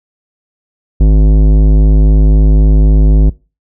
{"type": "tone with tanh clipping", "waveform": "sine", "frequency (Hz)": 51.91, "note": "G#1", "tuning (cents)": 0, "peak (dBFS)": -5, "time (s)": [1, 3.3], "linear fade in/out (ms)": 10, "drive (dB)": 15, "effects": ["noise-tail reverb RT60 0.3 s tail -22 dB re dry"]}